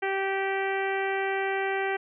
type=harmonic tone; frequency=388.7 Hz; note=G4; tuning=15 cents flat; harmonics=1 / 2 / 3 / 4 / 5 / 6 / 7 / 8; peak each=-29 / -31 / -41 / -34 / -34 / -37 / -43 / -47 dBFS; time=0.02-1.97 s; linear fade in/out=10 ms; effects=none